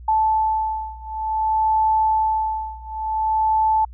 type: beating tone pair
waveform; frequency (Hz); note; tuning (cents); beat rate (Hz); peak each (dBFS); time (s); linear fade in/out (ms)
sine; 874 / 874.55; A5 / A5; -12 / -11; 0.55; -21 / -20; 0.08-3.85; 5
effects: added 60 Hz sine -36 dBFS peak until 3.93 s